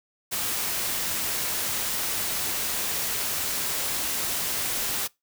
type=noise; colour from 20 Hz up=white; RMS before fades=-28 dBFS; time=0.31-5.08 s; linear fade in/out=20 ms; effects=noise-tail reverb RT60 0.2 s tail -23 dB re dry